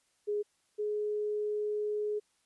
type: tone pair in turn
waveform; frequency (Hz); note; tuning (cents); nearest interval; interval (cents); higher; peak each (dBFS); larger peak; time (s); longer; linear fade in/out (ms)
sine; 415.3 / 420.1; G#4 / G#4; 0 / +20; unison; 20; second; -29 / -30; first; 0.27-0.43 / 0.78-2.2; second; 20
effects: white hiss -73 dBFS RMS until 2.45 s + resampled to 24000 Hz